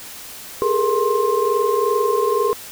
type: tone cluster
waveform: sine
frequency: 406.3 / 428.6 / 469.6 / 1056 Hz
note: G#4 / A4 / A#4 / C6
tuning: -38 / -45 / +13 / +16 cents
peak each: -21 dBFS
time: 0.62-2.53 s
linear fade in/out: 0 ms
effects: white hiss -36 dBFS RMS until 2.71 s